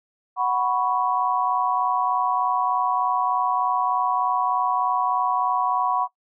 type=chord; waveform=sine; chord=F# suspended fourth; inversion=none; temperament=just; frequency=740 / 986.7 / 1110 Hz; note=F#5 / B5 / C#6; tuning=0 / -2 / +2 cents; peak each=-24 dBFS; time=0.36-6.08 s; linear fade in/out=50 ms; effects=noise-tail reverb RT60 0.1 s tail -19 dB re dry